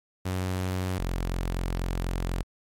sawtooth tone pair in turn, 92.5 / 44.11 Hz, F#2 / F1, 0 / +18 cents, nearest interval octave + minor second, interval 1282 cents, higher first, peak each -23 dBFS, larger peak neither, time 0.25-0.99 / 0.99-2.43 s, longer second, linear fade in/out 10 ms, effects MP3 64 kbps

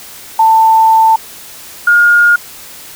sine tone pair in turn, 890 / 1423.4 Hz, A5 / F6, +20 / +33 cents, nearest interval minor sixth, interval 813 cents, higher second, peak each -4 dBFS, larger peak neither, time 0.39-1.16 / 1.87-2.36 s, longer first, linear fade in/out 5 ms, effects white hiss -32 dBFS RMS until 2.95 s

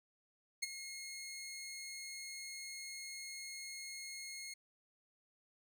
15% pulse tone with ADSR envelope, 2156 Hz, C#7, 49 cents flat, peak -27 dBFS, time 0.62-4.54 s, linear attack 12 ms, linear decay 23 ms, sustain -12 dB, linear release 7 ms, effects none

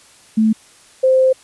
sine tone pair in turn, 219.2 / 521.3 Hz, A3 / C5, -6 / -6 cents, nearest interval octave + minor third, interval 1500 cents, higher second, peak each -10 / -9 dBFS, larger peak second, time 0.37-0.53 / 1.03-1.33 s, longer second, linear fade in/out 10 ms, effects white hiss -47 dBFS RMS until 1.43 s + resampled to 24000 Hz

